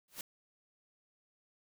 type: noise with exponential growth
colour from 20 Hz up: white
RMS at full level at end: -38 dBFS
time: 0.08-0.21 s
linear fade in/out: 2 ms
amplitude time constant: 28 ms
effects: none